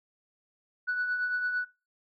sine tone with tremolo, 1480 Hz, F#6, in tune, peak -24 dBFS, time 0.87-1.65 s, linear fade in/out 20 ms, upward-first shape triangle, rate 8.9 Hz, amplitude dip 55%, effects noise-tail reverb RT60 0.3 s tail -22 dB re dry + tanh soft clip ceiling -23 dBFS

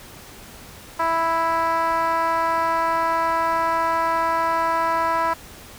10% pulse tone with band-pass filter, 329.6 Hz, E4, in tune, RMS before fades -21 dBFS, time 0.99-5.34 s, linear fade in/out 10 ms, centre 990 Hz, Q 2.2, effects pink hiss -42 dBFS RMS until 5.78 s

